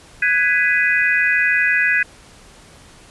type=chord; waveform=sine; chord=G# minor seventh; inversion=third; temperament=just; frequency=1495.1 / 1661.2 / 1993.5 / 2492 Hz; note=F#6 / G#6 / B6 / D#7; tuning=+18 / 0 / +16 / +2 cents; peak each=-22 / -17 / -19 / -20 dBFS; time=0.22-2.03 s; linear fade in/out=5 ms; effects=pink hiss -45 dBFS RMS until 3.1 s + resampled to 24000 Hz